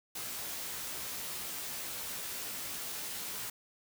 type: noise with comb filter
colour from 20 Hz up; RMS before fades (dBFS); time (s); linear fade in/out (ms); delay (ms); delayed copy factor
white; -40; 0.15-3.5; 5; 16; +0.65
effects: none